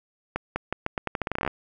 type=accelerating click train; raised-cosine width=0.5 ms; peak=-11 dBFS; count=17; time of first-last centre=0.36-1.477 s; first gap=200 ms; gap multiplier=0.83; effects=none